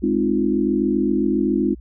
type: chord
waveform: sine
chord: F minor seventh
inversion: first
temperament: equal with one note detuned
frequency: 207.7 / 261.6 / 309 / 349.2 Hz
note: Ab3 / C4 / Eb4 / F4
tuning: 0 / 0 / -12 / 0 cents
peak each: -22 dBFS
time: 0.02-1.75 s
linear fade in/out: 20 ms
effects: added 60 Hz sine -37 dBFS peak until 1.8 s